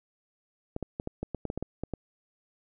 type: clicks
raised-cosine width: 2 ms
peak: -19 dBFS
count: 12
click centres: 0.764 / 0.827 / 0.999 / 1.074 / 1.23 / 1.347 / 1.453 / 1.501 / 1.576 / 1.626 / 1.836 / 1.937 s
effects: none